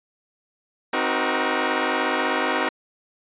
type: chord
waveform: 10% pulse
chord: C half-diminished seventh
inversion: none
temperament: equal with one note detuned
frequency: 261.6 / 311.1 / 370 / 474.9 Hz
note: C4 / Eb4 / Gb4 / Bb4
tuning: 0 / 0 / 0 / +32 cents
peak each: -18 dBFS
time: 0.93-2.69 s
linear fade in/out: 5 ms
effects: resampled to 8000 Hz